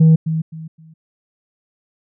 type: tone with echo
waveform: sine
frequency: 160 Hz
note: D#3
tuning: 49 cents sharp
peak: -4 dBFS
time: 0-0.16 s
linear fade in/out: 10 ms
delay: 260 ms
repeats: 3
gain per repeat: -12 dB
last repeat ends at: 0.94 s
effects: tanh soft clip ceiling -5 dBFS